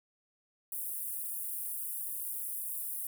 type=high-pass noise; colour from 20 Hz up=pink; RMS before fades=-38 dBFS; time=0.72-3.07 s; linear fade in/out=2 ms; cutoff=9600 Hz; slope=48 dB/octave; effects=none